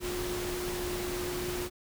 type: tone in noise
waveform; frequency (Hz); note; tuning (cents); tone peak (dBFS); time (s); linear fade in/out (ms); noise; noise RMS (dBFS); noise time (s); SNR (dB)
sine; 358; F4; +43; -34; 0-1.7; 50; pink; -37; 0-1.7; 0
effects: none